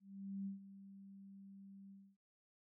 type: tone with ADSR envelope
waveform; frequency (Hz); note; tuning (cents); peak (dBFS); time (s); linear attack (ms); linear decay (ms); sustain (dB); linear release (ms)
sine; 196; G3; 0; -40; 0-2.17; 460; 130; -14; 260
effects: none